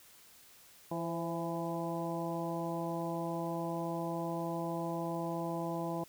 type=harmonic tone with a mistuned harmonic; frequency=167.3 Hz; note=E3; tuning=26 cents sharp; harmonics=1 / 2 / 3 / 4 / 5 / 6; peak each=-39 / -39 / -43 / -41 / -43 / -44 dBFS; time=0.91-6.04 s; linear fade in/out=5 ms; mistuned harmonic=3; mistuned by=+45 cents; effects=white hiss -59 dBFS RMS until 6.08 s